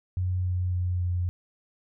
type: tone with pitch steps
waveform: sine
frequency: 91.3 / 90.51 / 89.73 / 88.96 Hz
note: F#2 / F#2 / F2 / F2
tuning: -23 / -38 / +47 / +32 cents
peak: -24 dBFS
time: 0.17-1.29 s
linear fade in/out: 0 ms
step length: 280 ms
effects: none